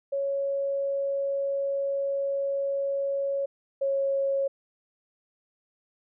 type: tone pair in turn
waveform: sine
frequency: 554.4 / 548.7 Hz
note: C#5 / C#5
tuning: 0 / -18 cents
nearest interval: unison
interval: 18 cents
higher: first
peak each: -25 / -23 dBFS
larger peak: second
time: 0.12-3.46 / 3.81-4.48 s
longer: first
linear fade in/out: 10 ms
effects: none